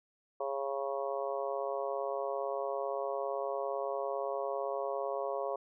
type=harmonic tone; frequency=137.7 Hz; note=C#3; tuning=11 cents flat; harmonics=3 / 4 / 5 / 6 / 7 / 8; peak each=-39 / -36 / -39 / -49 / -43 / -43 dBFS; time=0.4-5.56 s; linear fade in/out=5 ms; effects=none